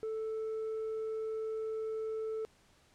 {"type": "tone with tanh clipping", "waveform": "triangle", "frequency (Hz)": 440, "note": "A4", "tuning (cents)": 0, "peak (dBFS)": -35, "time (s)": [0.03, 2.45], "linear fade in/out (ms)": 0, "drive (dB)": 7, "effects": ["pink hiss -66 dBFS RMS until 2.94 s", "low-pass 9000 Hz 12 dB/octave"]}